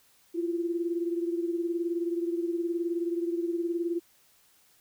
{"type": "beating tone pair", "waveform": "sine", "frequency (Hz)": [338.9, 357.9], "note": ["E4", "F4"], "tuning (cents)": [48, 42], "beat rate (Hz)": 19, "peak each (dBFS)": [-28, -34], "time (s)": [0.34, 4], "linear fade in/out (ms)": 20, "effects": ["white hiss -63 dBFS RMS until 4.8 s"]}